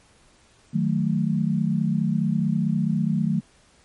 sine chord, D# diminished, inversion none, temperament equal, 155.56 / 185 / 220 Hz, D#3 / F#3 / A3, 0 / 0 / 0 cents, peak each -24 dBFS, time 0.73-3.41 s, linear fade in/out 20 ms, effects pink hiss -57 dBFS RMS until 3.84 s + MP3 48 kbps

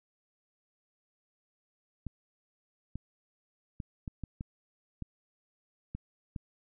clicks, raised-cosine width 5 ms, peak -25 dBFS, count 9, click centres 2.067 / 2.956 / 3.802 / 4.078 / 4.237 / 4.409 / 5.023 / 5.95 / 6.362 s, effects none

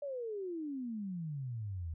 sine exponential sweep, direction down, 587.3 to 77.4 Hz, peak -37 dBFS, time 0.02-1.94 s, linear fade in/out 5 ms, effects none

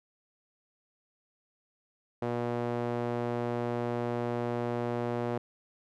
sawtooth tone with band-pass filter, 120 Hz, B2, 49 cents flat, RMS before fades -32 dBFS, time 2.22-5.38 s, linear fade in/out 5 ms, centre 520 Hz, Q 0.99, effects none

